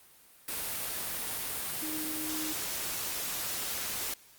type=tone in noise; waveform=sine; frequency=311.1 Hz; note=D#4; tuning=in tune; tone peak=-37 dBFS; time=1.82-2.53 s; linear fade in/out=5 ms; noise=white; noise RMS=-35 dBFS; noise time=0.48-4.14 s; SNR=-5 dB; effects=white hiss -58 dBFS RMS until 4.38 s + Opus 32 kbps